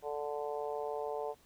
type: harmonic tone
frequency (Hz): 146.83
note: D3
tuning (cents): 0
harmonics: 3 / 4 / 5 / 6 / 7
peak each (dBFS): -38 / -41 / -42 / -44 / -50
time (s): 0.02-1.35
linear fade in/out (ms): 50
effects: pink hiss -65 dBFS RMS until 1.45 s